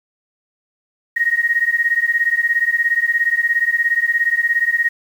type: beating tone pair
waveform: sine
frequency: 1867 / 1884 Hz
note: A#6 / A#6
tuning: +2 / +18 cents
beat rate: 17 Hz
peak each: -17 dBFS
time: 1.16-4.89 s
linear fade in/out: 10 ms
effects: 7-bit